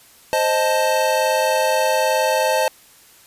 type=chord; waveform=square; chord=A diminished; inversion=first; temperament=equal; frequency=523.3 / 622.3 / 880 Hz; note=C5 / Eb5 / A5; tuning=0 / 0 / 0 cents; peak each=-21 dBFS; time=0.33-2.68 s; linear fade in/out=0 ms; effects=white hiss -49 dBFS RMS until 3.26 s + resampled to 32000 Hz